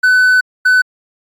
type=tone pair in turn; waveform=triangle; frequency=1504 / 1504 Hz; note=F#6 / F#6; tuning=+28 / +28 cents; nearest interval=unison; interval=0 cents; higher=neither; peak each=-5 dBFS; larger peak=neither; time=0.03-0.41 / 0.65-0.82 s; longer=first; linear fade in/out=10 ms; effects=AAC 64 kbps